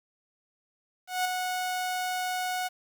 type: tone with ADSR envelope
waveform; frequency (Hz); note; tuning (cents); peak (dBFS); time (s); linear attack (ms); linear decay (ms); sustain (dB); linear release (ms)
sawtooth; 734; F#5; -14; -20; 1.07-2.69; 180; 8; -5; 23
effects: 9-bit